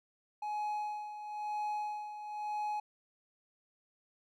triangle tone with tremolo, 841 Hz, G#5, 22 cents sharp, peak -31 dBFS, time 0.42-2.8 s, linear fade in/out 5 ms, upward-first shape sine, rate 1 Hz, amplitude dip 65%, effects none

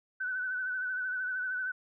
sine tone with vibrato, 1504 Hz, F#6, 28 cents sharp, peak -31 dBFS, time 0.2-1.72 s, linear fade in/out 10 ms, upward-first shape sine, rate 13 Hz, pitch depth 41 cents each way, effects none

